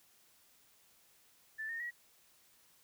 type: tone with pitch steps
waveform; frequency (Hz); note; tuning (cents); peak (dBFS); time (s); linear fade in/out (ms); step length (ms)
sine; 1760 / 1835.8 / 1914.9; A6 / A#6 / A#6; 0 / -27 / +46; -38; 1.58-1.91; 20; 110
effects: white hiss -67 dBFS RMS until 2.83 s